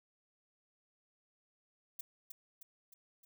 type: noise with echo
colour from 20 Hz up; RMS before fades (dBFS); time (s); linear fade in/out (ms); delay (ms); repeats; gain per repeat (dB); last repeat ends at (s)
violet; -42; 1.99-2.01; 5; 310; 4; -5; 3.25
effects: none